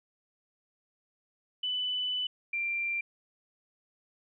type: tone pair in turn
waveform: sine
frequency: 2993 / 2368 Hz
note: F#7 / D7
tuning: +19 / +14 cents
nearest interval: major third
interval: 405 cents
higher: first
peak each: -29 / -29 dBFS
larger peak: neither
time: 1.63-2.27 / 2.53-3.01 s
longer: first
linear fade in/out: 5 ms
effects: none